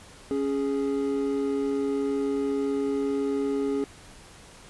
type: tone pair together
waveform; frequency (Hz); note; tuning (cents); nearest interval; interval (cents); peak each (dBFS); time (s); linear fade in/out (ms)
triangle; 277.5 / 415.3; C#4 / G#4; +2 / 0; perfect fifth; 698; -25; 0.31-3.84; 0
effects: pink hiss -49 dBFS RMS until 4.69 s + resampled to 24000 Hz